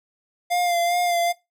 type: tone with vibrato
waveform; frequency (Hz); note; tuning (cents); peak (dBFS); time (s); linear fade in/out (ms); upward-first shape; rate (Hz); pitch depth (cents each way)
square; 698.5; F5; 0; -20; 0.5-1.33; 20; sine; 2.5; 30
effects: noise-tail reverb RT60 0.2 s tail -19 dB re dry